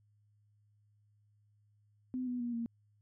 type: tone with pitch steps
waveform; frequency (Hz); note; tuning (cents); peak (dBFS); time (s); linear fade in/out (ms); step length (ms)
sine; 254.3 / 246.8 / 239.5 / 232.4; C4 / B3 / A#3 / A#3; -49 / -1 / +47 / -5; -34; 2.14-2.66; 0; 130
effects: added 104 Hz sine -67 dBFS peak until 3.01 s